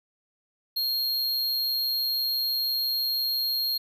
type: tone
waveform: square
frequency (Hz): 4242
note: C8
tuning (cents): +23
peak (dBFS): -25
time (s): 0.76-3.78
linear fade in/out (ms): 10
effects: none